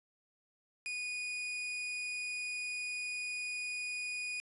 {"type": "tone", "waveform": "40% pulse", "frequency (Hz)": 2467, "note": "D#7", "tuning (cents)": -15, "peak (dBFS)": -36, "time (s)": [0.86, 4.4], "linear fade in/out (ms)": 0, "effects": ["resampled to 24000 Hz", "11-bit"]}